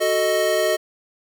square chord, D# diminished, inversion first, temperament equal, 370 / 440 / 622.3 Hz, F#4 / A4 / D#5, 0 / 0 / 0 cents, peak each -25 / -25 / -20 dBFS, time 0-0.77 s, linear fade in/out 20 ms, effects none

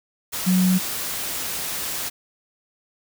sine tone in noise, 184.2 Hz, F#3, 7 cents flat, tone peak -15 dBFS, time 0.46-0.79 s, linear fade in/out 20 ms, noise white, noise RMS -28 dBFS, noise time 0.32-2.1 s, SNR +10 dB, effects none

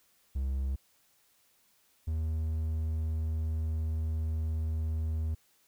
triangle tone pair in turn, 67 / 79.3 Hz, C2 / D#2, +42 / +33 cents, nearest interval minor third, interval 291 cents, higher second, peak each -27 dBFS, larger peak neither, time 0.35-0.76 / 2.07-5.35 s, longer second, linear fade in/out 10 ms, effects white hiss -68 dBFS RMS until 5.67 s

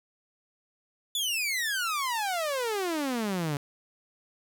sawtooth exponential sweep, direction down, 3520 to 138.59 Hz, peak -24 dBFS, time 1.15-3.57 s, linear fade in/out 2 ms, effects none

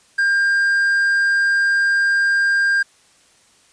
triangle tone with quantisation, 1600 Hz, G6, 35 cents sharp, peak -12 dBFS, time 0.18-2.83 s, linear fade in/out 10 ms, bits 7, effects white hiss -54 dBFS RMS until 3.72 s + resampled to 22050 Hz

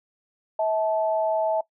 sine tone pair together, 644.9 / 871 Hz, E5 / A5, -38 / -18 cents, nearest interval perfect fourth, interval 520 cents, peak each -22 / -26 dBFS, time 0.59-1.61 s, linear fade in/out 5 ms, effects noise-tail reverb RT60 0.1 s tail -19 dB re dry

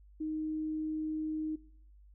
sine tone, 311.1 Hz, D#4, in tune, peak -33 dBFS, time 0.2-1.56 s, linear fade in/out 10 ms, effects noise-tail reverb RT60 0.8 s tail -24 dB re dry + added 50 Hz sine -55 dBFS peak until 2.14 s

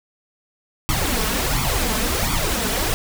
pink noise with flanger, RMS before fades -21 dBFS, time 0.89-2.94 s, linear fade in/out 0 ms, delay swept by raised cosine 0.86 to 4.66 ms, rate 1.4 Hz, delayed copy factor +0.75, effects none

